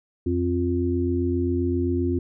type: harmonic tone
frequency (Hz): 87.6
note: F2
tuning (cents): +6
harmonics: 1 / 3 / 4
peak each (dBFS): -25 / -25 / -25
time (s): 0.26-2.19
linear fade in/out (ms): 5
effects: none